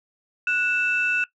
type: tone pair together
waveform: sine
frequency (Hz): 1471 / 2648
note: F#6 / E7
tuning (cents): -11 / +7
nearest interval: minor seventh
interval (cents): 1018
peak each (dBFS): -22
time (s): 0.47-1.24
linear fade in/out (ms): 2
effects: noise-tail reverb RT60 0.1 s tail -17 dB re dry + tanh soft clip ceiling -13 dBFS